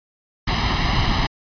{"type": "noise with comb filter", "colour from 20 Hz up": "pink", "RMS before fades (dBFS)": -19, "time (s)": [0.47, 1.27], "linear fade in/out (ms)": 10, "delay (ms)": 1, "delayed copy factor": 0.7, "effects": ["resampled to 11025 Hz"]}